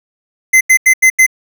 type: tone bursts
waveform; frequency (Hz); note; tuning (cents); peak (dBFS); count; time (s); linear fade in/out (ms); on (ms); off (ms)
square; 2057; C7; -30; -5; 5; 0.53-1.265; 10; 79; 85
effects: none